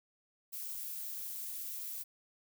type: noise with amplitude modulation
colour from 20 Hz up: violet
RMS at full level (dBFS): -40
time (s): 0.52-2.04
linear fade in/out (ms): 20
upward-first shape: sine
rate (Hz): 223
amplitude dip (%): 40
effects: none